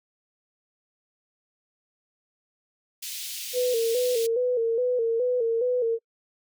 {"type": "high-pass noise", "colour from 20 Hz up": "pink", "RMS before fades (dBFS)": -35, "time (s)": [3.02, 4.27], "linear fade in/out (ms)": 10, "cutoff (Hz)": 2900, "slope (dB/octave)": 24}
{"type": "tone with vibrato", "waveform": "sine", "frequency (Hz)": 477.2, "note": "A#4", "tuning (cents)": 41, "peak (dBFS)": -21, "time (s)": [3.53, 5.99], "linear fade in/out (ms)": 50, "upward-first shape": "square", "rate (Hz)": 2.4, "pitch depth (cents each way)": 73}
{"effects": ["noise-tail reverb RT60 0.1 s tail -26 dB re dry"]}